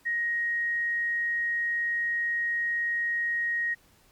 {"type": "tone", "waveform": "sine", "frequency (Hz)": 1879, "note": "A#6", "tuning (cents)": 13, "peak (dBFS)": -25, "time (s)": [0.05, 3.75], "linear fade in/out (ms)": 20, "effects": ["pink hiss -61 dBFS RMS until 4.11 s", "MP3 96 kbps"]}